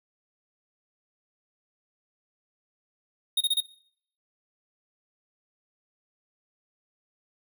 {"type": "tone bursts", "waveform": "square", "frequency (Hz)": 3718, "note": "A#7", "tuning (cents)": -5, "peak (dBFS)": -21, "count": 4, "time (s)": [3.37, 3.605], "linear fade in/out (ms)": 5, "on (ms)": 37, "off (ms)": 29, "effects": ["noise-tail reverb RT60 0.6 s tail -20 dB re dry"]}